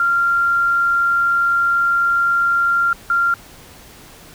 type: tone pair in turn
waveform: sine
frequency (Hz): 1386 / 1386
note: F6 / F6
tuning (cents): -14 / -14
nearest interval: unison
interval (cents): 0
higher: neither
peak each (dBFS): -13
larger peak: neither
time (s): 0-2.93 / 3.1-3.34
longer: first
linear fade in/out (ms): 2
effects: pink hiss -42 dBFS RMS until 4.34 s